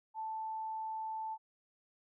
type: tone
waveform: sine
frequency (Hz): 880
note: A5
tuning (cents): 0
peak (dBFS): -37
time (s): 0.14-1.38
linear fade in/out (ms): 50
effects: none